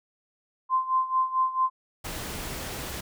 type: tone with tremolo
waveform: sine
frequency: 1040 Hz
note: C6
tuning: 11 cents flat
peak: -19 dBFS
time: 0.69-1.7 s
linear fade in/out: 50 ms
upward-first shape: sine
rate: 4.5 Hz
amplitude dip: 80%
type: noise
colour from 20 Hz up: pink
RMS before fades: -35 dBFS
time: 2.04-3.01 s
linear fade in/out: 10 ms
effects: none